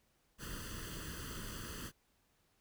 pink noise with comb filter, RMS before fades -45 dBFS, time 0.38-1.92 s, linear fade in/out 50 ms, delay 0.65 ms, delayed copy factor +0.85, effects pink hiss -75 dBFS RMS until 2.6 s

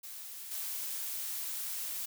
blue noise with level steps, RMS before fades -45 / -38 dBFS, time 0.03-2.06 s, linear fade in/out 10 ms, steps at 0.51 s, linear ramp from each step 5 ms, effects none

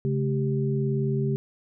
sine tone cluster, 137.6 / 216 / 391 Hz, C#3 / A3 / G4, -12 / -32 / -4 cents, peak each -24 / -30 / -29 dBFS, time 0.05-1.36 s, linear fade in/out 0 ms, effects none

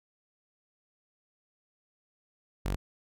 sawtooth tone, 47.45 Hz, F#1, 44 cents sharp, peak -25 dBFS, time 2.65-2.76 s, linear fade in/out 10 ms, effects none

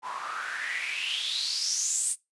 white noise with band-pass filter sweep, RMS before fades -31 dBFS, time 0.02-2.16 s, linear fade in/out 50 ms, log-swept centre 920 to 9100 Hz, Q 6.9, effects noise-tail reverb RT60 0.2 s tail -21 dB re dry + resampled to 24000 Hz

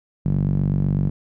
sawtooth tone with band-pass filter, 48 Hz, G1, 36 cents flat, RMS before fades -20 dBFS, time 0.25-1.1 s, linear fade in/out 10 ms, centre 160 Hz, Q 3.5, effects none

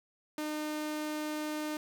sawtooth tone, 304.2 Hz, D#4, 39 cents flat, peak -30 dBFS, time 0.38-1.77 s, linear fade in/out 2 ms, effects 10-bit

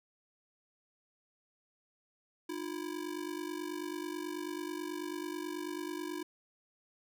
square ring-modulated tone, 329.6 Hz, E4, in tune, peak -35 dBFS, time 2.49-6.23 s, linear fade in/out 2 ms, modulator 24.6 Hz, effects none

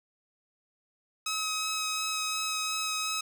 10% pulse tone with vibrato, 1276 Hz, D#6, 43 cents sharp, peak -21 dBFS, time 1.26-3.21 s, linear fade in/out 5 ms, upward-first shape sine, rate 2.8 Hz, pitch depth 10 cents each way, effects none

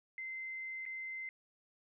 sine tone with dropouts, 2072 Hz, C7, 17 cents flat, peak -40 dBFS, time 0.18-1.29 s, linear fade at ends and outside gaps 1 ms, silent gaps 0.854-0.862 s, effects none

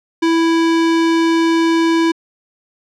square tone, 330 Hz, E4, 2 cents sharp, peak -12 dBFS, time 0.22-2.12 s, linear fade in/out 10 ms, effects low-pass 5000 Hz 12 dB/octave

